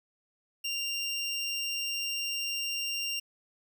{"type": "tone", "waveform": "25% pulse", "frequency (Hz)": 2783, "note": "F7", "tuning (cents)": -7, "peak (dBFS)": -27, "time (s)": [0.64, 3.2], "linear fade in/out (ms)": 10, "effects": []}